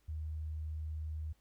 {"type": "tone", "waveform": "sine", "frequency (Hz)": 77.78, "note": "D#2", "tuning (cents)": 0, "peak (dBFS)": -37, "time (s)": [0.08, 1.33], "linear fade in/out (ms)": 10, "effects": ["added 50 Hz sine -70 dBFS peak until 1.4 s", "pink hiss -75 dBFS RMS until 1.4 s"]}